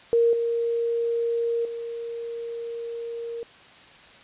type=tone with level steps; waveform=sine; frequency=466.2 Hz; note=A#4; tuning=in tune; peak=-16 / -22 / -30 dBFS; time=0.13-3.43 s; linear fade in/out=0 ms; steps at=0.33 / 1.65 s; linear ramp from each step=2 ms; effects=white hiss -49 dBFS RMS until 4.23 s + resampled to 8000 Hz